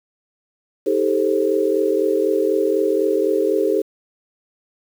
sine chord, A half-diminished seventh, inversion second, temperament just, 316.8 / 396 / 440 / 528 Hz, Eb4 / G4 / A4 / C5, +31 / +18 / 0 / +16 cents, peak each -23 / -19 / -20 / -23 dBFS, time 0.86-3.82 s, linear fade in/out 10 ms, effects 7-bit

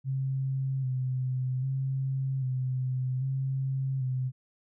sine tone with vibrato, 131.2 Hz, C3, 5 cents sharp, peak -27 dBFS, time 0.04-4.32 s, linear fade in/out 50 ms, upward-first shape square, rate 0.63 Hz, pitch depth 34 cents each way, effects none

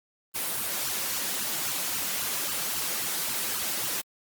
white noise with flanger, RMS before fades -30 dBFS, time 0.34-4.02 s, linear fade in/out 20 ms, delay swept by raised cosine 0.67 to 5.97 ms, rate 3.7 Hz, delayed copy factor +0.9, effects high-pass 100 Hz 12 dB/octave + Opus 32 kbps

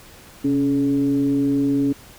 sine tone with frequency modulation, 279.2 Hz, C#4, 13 cents sharp, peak -16 dBFS, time 0.44-1.93 s, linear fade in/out 10 ms, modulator 148 Hz, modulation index 0.48, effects pink hiss -45 dBFS RMS until 2.18 s

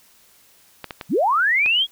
clicks, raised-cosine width 0.3 ms, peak -14 dBFS, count 4, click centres 0.843 / 0.908 / 1.012 / 1.661 s
sine linear sweep, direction up, 120.6 to 3358 Hz, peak -15 dBFS, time 1.09-1.87 s, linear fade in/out 50 ms
effects white hiss -54 dBFS RMS until 1.91 s

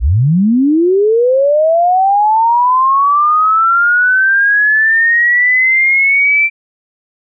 sine linear sweep, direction up, 49 to 2349 Hz, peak -7 dBFS, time 0-6.5 s, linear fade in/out 50 ms, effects none

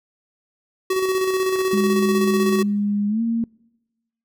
square tone with tremolo, 376.2 Hz, F#4, 29 cents sharp, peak -18 dBFS, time 0.9-2.63 s, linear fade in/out 5 ms, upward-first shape square, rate 16 Hz, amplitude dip 35%
clicks, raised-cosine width 0.5 ms, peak -22 dBFS, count 2, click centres 1.561 / 1.606 s
sine tone with pitch glide, 204.9 to 230 Hz, G#3 to A#3, -23 to -23 cents, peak -18 dBFS, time 1.73-3.44 s, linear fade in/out 2 ms, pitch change +200 cents, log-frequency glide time 3.08-3.21 s
effects noise-tail reverb RT60 1.0 s tail -26 dB re dry

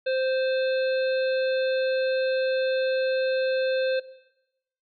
harmonic tone with a mistuned harmonic, 522 Hz, C5, 4 cents flat, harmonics 1 / 3 / 5 / 7 / 8, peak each -23 / -33 / -37 / -40 / -41 dBFS, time 0.06-4 s, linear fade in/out 10 ms, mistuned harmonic 7, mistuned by -26 cents, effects noise-tail reverb RT60 0.9 s tail -17 dB re dry

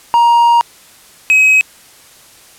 triangle tone pair in turn, 941 / 2543 Hz, A#5 / D#7, +16 / +37 cents, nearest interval octave + perfect fourth, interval 1721 cents, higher second, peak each -4 dBFS, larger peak neither, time 0.14-0.61 / 1.3-1.61 s, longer first, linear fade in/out 0 ms, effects white hiss -42 dBFS RMS until 2.58 s + low-pass 12000 Hz 12 dB/octave

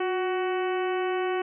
harmonic tone with a mistuned harmonic, 374 Hz, F#4, 19 cents sharp, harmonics 1 / 2 / 3 / 4 / 5 / 6 / 7 / 8, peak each -26 / -32 / -36 / -38 / -40 / -42 / -43 / -44 dBFS, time 0-1.42 s, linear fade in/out 5 ms, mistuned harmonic 1, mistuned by -47 cents, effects none

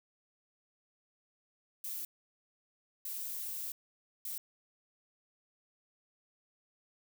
violet noise bursts at uneven times, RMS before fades -40 dBFS, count 3, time 1.84-2.05 / 3.05-3.72 / 4.25-4.38 s, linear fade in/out 2 ms, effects none

